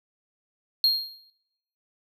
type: tone with exponential decay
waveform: triangle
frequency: 4237 Hz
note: C8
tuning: 21 cents sharp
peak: -14 dBFS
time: 0.84-1.3 s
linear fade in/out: 1 ms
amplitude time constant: 100 ms
effects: noise-tail reverb RT60 0.8 s tail -19 dB re dry